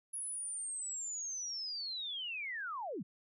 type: linear sweep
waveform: sine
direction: down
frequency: 10548 to 135.4 Hz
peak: -38 dBFS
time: 0.13-3.03 s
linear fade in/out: 10 ms
effects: none